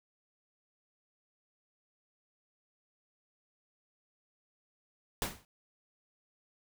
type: noise with exponential decay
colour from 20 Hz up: pink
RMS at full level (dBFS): -30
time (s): 5.22-5.45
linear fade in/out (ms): 1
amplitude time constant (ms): 49
effects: none